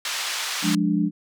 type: band-pass noise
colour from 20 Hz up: white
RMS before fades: -28 dBFS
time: 0.05-0.75 s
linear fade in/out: 2 ms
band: 960 to 5400 Hz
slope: 12 dB/octave
type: chord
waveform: sine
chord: D diminished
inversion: first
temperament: equal with one note detuned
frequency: 176.95 / 207.7 / 293.7 Hz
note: F3 / Ab3 / D4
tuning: +23 / 0 / 0 cents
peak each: -23 dBFS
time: 0.62-1.11 s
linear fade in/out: 50 ms
effects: none